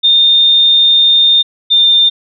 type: tone pair in turn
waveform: sine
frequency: 3636 / 3607 Hz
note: A#7 / A7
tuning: -44 / +42 cents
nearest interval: unison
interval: 14 cents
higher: first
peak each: -5 dBFS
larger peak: neither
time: 0.03-1.43 / 1.7-2.1 s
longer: first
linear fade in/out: 20 ms
effects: none